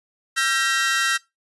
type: tone cluster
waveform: sawtooth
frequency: 1353 / 1582 / 1894 Hz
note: E6 / G6 / A#6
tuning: +45 / +15 / +27 cents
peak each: -20 dBFS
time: 0.36-1.18 s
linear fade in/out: 20 ms
effects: noise-tail reverb RT60 0.2 s tail -21 dB re dry + resampled to 24000 Hz